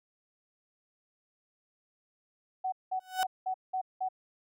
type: tone bursts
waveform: sine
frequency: 750 Hz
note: F#5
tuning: 23 cents sharp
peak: -29 dBFS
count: 6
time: 2.64-4.088 s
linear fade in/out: 10 ms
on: 83 ms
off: 190 ms
type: tone with exponential growth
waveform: 35% pulse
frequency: 746 Hz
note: F#5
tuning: 14 cents sharp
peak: -23 dBFS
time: 3-3.23 s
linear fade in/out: 0 ms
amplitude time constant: 50 ms
effects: none